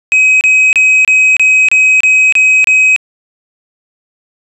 triangle tone bursts, 2533 Hz, D#7, 30 cents sharp, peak -3 dBFS, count 9, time 0.12-2.962 s, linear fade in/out 0 ms, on 290 ms, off 29 ms, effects resampled to 24000 Hz

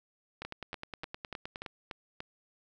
two click trains, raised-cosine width 0.3 ms, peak -23 / -23 dBFS, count 7 / 13, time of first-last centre 0.45-2.204 / 0.42-1.662 s, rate 3.42 / 9.66 Hz, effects none

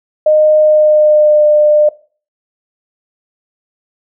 sine tone with pitch glide, 614 to 600.7 Hz, D#5 to D5, -23 to +39 cents, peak -5 dBFS, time 0.26-1.89 s, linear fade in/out 5 ms, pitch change -38 cents, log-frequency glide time 0.59-1.44 s, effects noise-tail reverb RT60 0.4 s tail -19 dB re dry

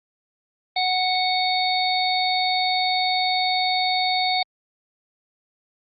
harmonic tone, 740 Hz, F#5, in tune, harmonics 1 / 3 / 5 / 6, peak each -22 / -27 / -26 / -26 dBFS, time 0.76-4.43 s, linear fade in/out 5 ms, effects Opus 32 kbps

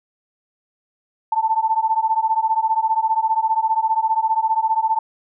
sine beating tone pair, 880 / 895 Hz, A5 / A5, 0 / +29 cents, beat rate 15 Hz, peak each -19 dBFS, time 1.32-4.99 s, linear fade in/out 5 ms, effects none

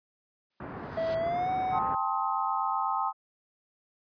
white noise with exponential growth, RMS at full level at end -40 dBFS, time 0.5-1.15 s, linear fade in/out 5 ms, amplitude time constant 140 ms
pink low-pass noise, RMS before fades -38 dBFS, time 0.6-1.95 s, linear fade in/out 5 ms, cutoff 1600 Hz, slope 24 dB/octave
triangle tone with pitch glide, 654 to 746.9 Hz, E5 to F#5, -14 to +16 cents, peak -25 dBFS, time 0.97-1.79 s, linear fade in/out 5 ms, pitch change +230 cents, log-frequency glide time 1.18-1.5 s
sine chord, A half-diminished seventh, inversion third, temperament just, 792 / 880 / 1056 / 1267.2 Hz, G5 / A5 / C6 / Eb6, +18 / 0 / +16 / +31 cents, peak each -32 dBFS, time 1.71-3.13 s, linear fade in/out 50 ms
effects high-pass 100 Hz 12 dB/octave + resampled to 11025 Hz

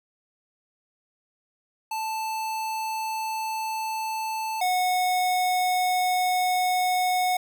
square tone pair in turn, 880 / 732.1 Hz, A5 / F#5, 0 / -19 cents, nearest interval minor third, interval 319 cents, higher first, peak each -28 / -22 dBFS, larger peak second, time 1.91-4.61 / 4.61-7.37 s, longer second, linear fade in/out 5 ms, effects none

